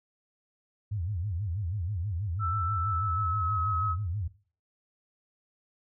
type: tone with vibrato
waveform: sine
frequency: 93.8 Hz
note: F#2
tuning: 24 cents sharp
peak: -29 dBFS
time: 0.91-4.28 s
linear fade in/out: 10 ms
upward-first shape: sine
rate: 6.2 Hz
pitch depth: 240 cents each way
type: tone with pitch glide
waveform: sine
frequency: 1326 to 1281.6 Hz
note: E6 to E6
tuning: +10 to -49 cents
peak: -28 dBFS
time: 2.39-3.96 s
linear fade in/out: 50 ms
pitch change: -59 cents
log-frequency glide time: 2.76-3.57 s
effects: noise-tail reverb RT60 0.4 s tail -17 dB re dry